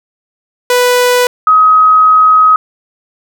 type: tone pair in turn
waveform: sawtooth / sine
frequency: 493.9 / 1265.6 Hz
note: B4 / D#6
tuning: 0 / +29 cents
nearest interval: octave + major third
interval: 1629 cents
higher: second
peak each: -3 dBFS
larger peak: neither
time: 0.7-1.27 / 1.47-2.56 s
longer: second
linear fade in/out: 2 ms
effects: none